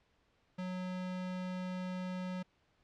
square tone, 183.4 Hz, F#3, 15 cents flat, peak -38 dBFS, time 0.58-2.43 s, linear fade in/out 10 ms, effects pink hiss -73 dBFS RMS until 2.83 s + low-pass 4000 Hz 12 dB/octave

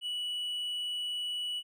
triangle tone, 2946 Hz, F#7, 8 cents flat, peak -31 dBFS, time 0.01-1.63 s, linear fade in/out 50 ms, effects none

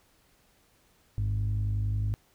sine tone pair together, 51.47 / 102.5 Hz, G#1 / G#2, -15 / -22 cents, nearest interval octave, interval 1193 cents, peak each -29 / -25 dBFS, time 1.18-2.14 s, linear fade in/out 0 ms, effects tanh soft clip ceiling -23 dBFS + pink hiss -65 dBFS RMS until 2.34 s

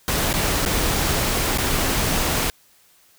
pink noise with dropouts, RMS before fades -21 dBFS, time 0.08-2.5 s, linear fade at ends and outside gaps 0 ms, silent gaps 0.329-0.339 / 0.651-0.661 / 1.575-1.584 s, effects white hiss -56 dBFS RMS until 3.18 s

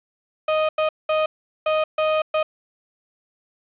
35% pulse tone bursts at uneven times, 622.3 Hz, D#5, in tune, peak -16 dBFS, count 6, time 0.48-0.69 / 0.78-0.89 / 1.09-1.26 / 1.66-1.84 / 1.98-2.22 / 2.34-2.43 s, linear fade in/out 5 ms, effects resampled to 8000 Hz + 7-bit

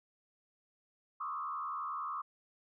sine tone with frequency modulation, 1174.7 Hz, D6, in tune, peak -36 dBFS, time 1.2-2.22 s, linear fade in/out 10 ms, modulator 75.5 Hz, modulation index 1.5, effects none

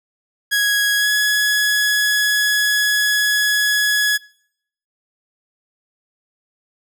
sawtooth tone with pitch glide, 1661.2 to 1685.4 Hz, G#6 to G#6, 0 to +25 cents, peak -11 dBFS, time 0.51-4.18 s, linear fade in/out 20 ms, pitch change +25 cents, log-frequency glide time 0.97-1.09 s, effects noise-tail reverb RT60 0.7 s tail -24 dB re dry

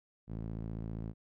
sawtooth tone with band-pass filter, 55.1 Hz, A1, 3 cents sharp, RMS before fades -40 dBFS, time 0.27-1.14 s, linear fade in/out 50 ms, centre 170 Hz, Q 1, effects none

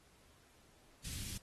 pink band-stop noise, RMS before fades -44 dBFS, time 1.04-1.38 s, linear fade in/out 10 ms, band 170 to 3300 Hz, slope 12 dB/octave, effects pink hiss -67 dBFS RMS until 1.42 s + AAC 32 kbps

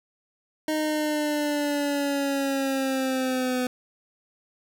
25% pulse linear sweep, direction down, 310.7 to 250.6 Hz, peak -20 dBFS, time 0.68-3.67 s, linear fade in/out 2 ms, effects none

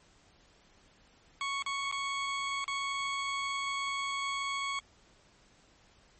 20% pulse tone with dropouts, 1108.7 Hz, C#6, in tune, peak -27 dBFS, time 1.41-4.79 s, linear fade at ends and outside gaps 1 ms, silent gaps 1.624-1.662 / 1.914-1.924 / 2.643-2.679 s, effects pink hiss -63 dBFS RMS until 6.19 s + MP3 32 kbps

